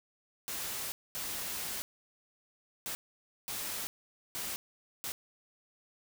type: noise bursts at uneven times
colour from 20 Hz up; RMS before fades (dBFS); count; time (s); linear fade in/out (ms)
white; -38; 6; 0.48-0.92 / 1.15-1.82 / 2.86-2.95 / 3.48-3.87 / 4.35-4.56 / 5.04-5.12; 0
effects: none